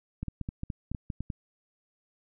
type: clicks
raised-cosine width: 5 ms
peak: -21 dBFS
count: 11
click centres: 0.23 / 0.283 / 0.413 / 0.489 / 0.634 / 0.702 / 0.916 / 0.948 / 1.102 / 1.206 / 1.302 s
effects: none